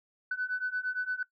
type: beating tone pair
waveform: sine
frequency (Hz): 1495 / 1503.7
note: F#6 / F#6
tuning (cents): +17 / +28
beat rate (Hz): 8.7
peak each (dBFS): -33 / -32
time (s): 0.31-1.23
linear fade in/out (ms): 5
effects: noise-tail reverb RT60 0.1 s tail -19 dB re dry + tanh soft clip ceiling -23 dBFS